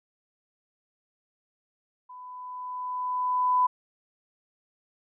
sine tone with level ramp, 1000 Hz, B5, 21 cents sharp, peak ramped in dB -42 to -18 dBFS, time 2.09-3.67 s, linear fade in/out 10 ms, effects none

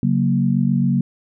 sine chord, F# major, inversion second, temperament equal, 138.59 / 185 / 233.1 Hz, C#3 / F#3 / A#3, 0 / 0 / 0 cents, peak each -19 dBFS, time 0.03-1.01 s, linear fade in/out 2 ms, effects none

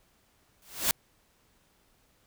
white noise with exponential growth, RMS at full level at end -22 dBFS, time 0.62-0.91 s, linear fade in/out 1 ms, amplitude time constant 62 ms, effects pink hiss -67 dBFS RMS until 2.26 s

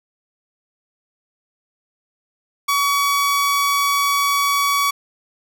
sawtooth tone, 1132 Hz, C#6, 36 cents sharp, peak -12 dBFS, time 2.68-4.91 s, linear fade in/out 10 ms, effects none

